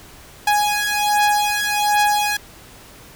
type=beating tone pair; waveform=sawtooth; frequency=830.6 / 831.9 Hz; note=G#5 / G#5; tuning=0 / +3 cents; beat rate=1.3 Hz; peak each=-15 dBFS; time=0.47-2.37 s; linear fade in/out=5 ms; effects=pink hiss -43 dBFS RMS until 3.15 s